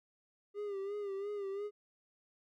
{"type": "tone with vibrato", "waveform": "triangle", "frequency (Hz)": 401.9, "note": "G4", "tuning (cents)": 43, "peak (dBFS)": -35, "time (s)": [0.54, 1.71], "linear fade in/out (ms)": 50, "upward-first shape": "sine", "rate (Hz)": 2.9, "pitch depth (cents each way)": 61, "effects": []}